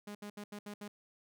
sawtooth tone bursts at uneven times, 206.2 Hz, G#3, 12 cents flat, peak -39 dBFS, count 6, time 0.07-0.15 / 0.22-0.3 / 0.37-0.44 / 0.52-0.59 / 0.66-0.74 / 0.81-0.88 s, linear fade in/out 5 ms, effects none

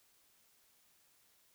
silence, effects white hiss -70 dBFS RMS until 1.54 s

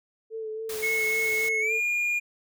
sine tone with vibrato, 440 Hz, A4, in tune, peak -31 dBFS, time 0.3-1.81 s, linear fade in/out 50 ms, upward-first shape sine, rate 3.6 Hz, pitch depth 26 cents each way
white noise, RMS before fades -37 dBFS, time 0.69-1.49 s, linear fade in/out 5 ms
triangle tone with pitch glide, 2184 to 2423 Hz, C#7 to D#7, -26 to -47 cents, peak -22 dBFS, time 0.82-2.2 s, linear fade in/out 20 ms, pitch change +179 cents, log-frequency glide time 1.6-1.73 s
effects none

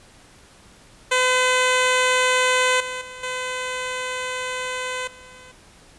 10% pulse tone with level steps, 508 Hz, B4, 49 cents sharp, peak -8 / -19 / -27 / -17 / -35 dBFS, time 1.11-5.52 s, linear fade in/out 10 ms, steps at 2.8 / 3.01 / 3.23 / 5.07 s, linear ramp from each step 5 ms, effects pink hiss -50 dBFS RMS until 5.98 s + resampled to 24000 Hz

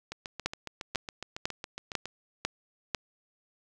two click trains, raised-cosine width 0.2 ms, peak -20 / -11 dBFS, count 15 / 6, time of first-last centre 0.12-2.056 / 0.46-2.948 s, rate 7.23 / 2.01 Hz, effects none

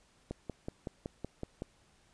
click train, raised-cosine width 2 ms, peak -24 dBFS, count 8, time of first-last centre 0.31-1.621 s, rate 5.34 Hz, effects pink hiss -67 dBFS RMS until 2.13 s + resampled to 22050 Hz

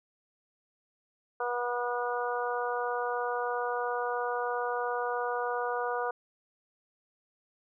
harmonic tone, 243 Hz, B3, 28 cents flat, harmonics 2 / 3 / 4 / 5 / 6, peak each -33 / -35 / -36 / -37 / -38 dBFS, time 1.4-6.11 s, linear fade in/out 5 ms, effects none

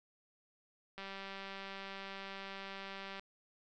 click train, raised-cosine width 0.3 ms, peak -30 dBFS, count 433, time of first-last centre 0.98-3.195 s, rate 195 Hz, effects resampled to 16000 Hz + 10-bit

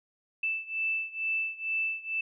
sine beating tone pair, 2642 / 2644.2 Hz, E7 / E7, +3 / +5 cents, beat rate 2.2 Hz, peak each -31 / -33 dBFS, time 0.43-2.21 s, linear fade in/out 5 ms, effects none

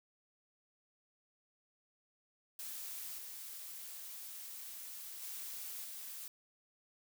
blue noise with level steps, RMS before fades -45 / -48 / -45 / -47 dBFS, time 2.59-6.28 s, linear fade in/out 2 ms, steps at 3.18 / 5.22 / 5.84 s, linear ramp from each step 2 ms, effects none

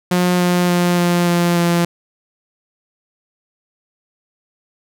sawtooth tone with pitch steps, 179 / 177.56 / 176.13 / 174.71 / 173.3 / 171.91 Hz, F3 / F3 / F3 / F3 / F3 / F3, +43 / +29 / +15 / +1 / -13 / -27 cents, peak -9 dBFS, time 0.11-1.85 s, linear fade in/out 5 ms, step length 290 ms, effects none

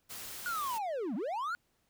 white noise, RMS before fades -44 dBFS, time 0.09-0.79 s, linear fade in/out 20 ms
triangle linear two-way sweep, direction down then up, 1474 to 185 to 1474 Hz, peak -31 dBFS, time 0.46-1.55 s, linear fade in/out 0 ms, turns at 1.15 s
effects pink hiss -75 dBFS RMS until 1.89 s

